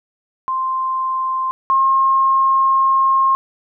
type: tone pair in turn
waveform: sine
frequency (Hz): 1046.5 / 1071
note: C6 / C6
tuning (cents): 0 / +40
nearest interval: unison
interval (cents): 40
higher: second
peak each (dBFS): -17 / -11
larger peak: second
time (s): 0.48-1.51 / 1.7-3.35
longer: second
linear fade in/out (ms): 0
effects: none